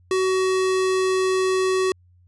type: tone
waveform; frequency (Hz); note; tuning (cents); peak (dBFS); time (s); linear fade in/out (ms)
square; 375.6; F#4; +26; -19; 0.11-1.92; 2
effects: added 89 Hz sine -52 dBFS peak until 2.27 s + resampled to 22050 Hz